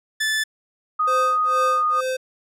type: tone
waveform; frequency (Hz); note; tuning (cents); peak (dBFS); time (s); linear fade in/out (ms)
sawtooth; 1747; A6; -13; -16; 0.2-0.44; 10
type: tone with pitch glide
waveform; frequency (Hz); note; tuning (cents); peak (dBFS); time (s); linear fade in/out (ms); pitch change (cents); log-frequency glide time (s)
sine; 1244.5 to 1231.6; D#6 to D#6; 0 to -18; -17; 0.99-2.01; 10; -18; 1.48-1.62
type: tone with tremolo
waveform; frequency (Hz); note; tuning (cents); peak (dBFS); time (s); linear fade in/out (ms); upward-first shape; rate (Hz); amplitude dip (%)
square; 517; C5; -21; -22; 1.07-2.17; 10; sine; 2.2; 100
effects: low-pass 11000 Hz 12 dB/octave